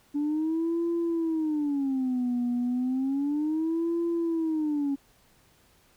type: tone with vibrato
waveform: sine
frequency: 286.9 Hz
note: D4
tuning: 40 cents flat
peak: -23 dBFS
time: 0.14-4.96 s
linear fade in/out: 20 ms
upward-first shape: sine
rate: 0.32 Hz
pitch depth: 290 cents each way
effects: tanh soft clip ceiling -22 dBFS + pink hiss -62 dBFS RMS until 5.96 s